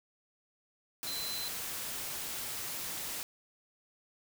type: tone in noise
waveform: sine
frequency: 4055 Hz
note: B7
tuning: 45 cents sharp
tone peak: -38 dBFS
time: 1.07-1.48 s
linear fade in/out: 0 ms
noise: white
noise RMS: -39 dBFS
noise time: 1.03-3.23 s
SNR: -2 dB
effects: none